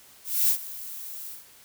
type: noise with ADSR envelope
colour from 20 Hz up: violet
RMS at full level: -20 dBFS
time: 0.24-1.46 s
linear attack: 250 ms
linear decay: 85 ms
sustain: -18 dB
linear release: 170 ms
effects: white hiss -53 dBFS RMS until 1.64 s